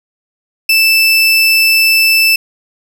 30% pulse tone, 2643 Hz, E7, 4 cents sharp, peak -4 dBFS, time 0.69-2.36 s, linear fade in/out 5 ms, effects none

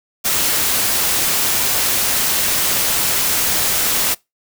white noise, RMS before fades -17 dBFS, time 0.24-4.15 s, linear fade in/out 20 ms, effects noise-tail reverb RT60 0.2 s tail -24 dB re dry

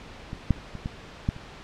clicks, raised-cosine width 5 ms, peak -21 / -7 / -23 / -18 / -11 / -29 dBFS, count 6, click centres 0.331 / 0.507 / 0.753 / 0.859 / 1.289 / 1.364 s, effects pink hiss -44 dBFS RMS until 1.63 s + low-pass 4000 Hz 12 dB/octave

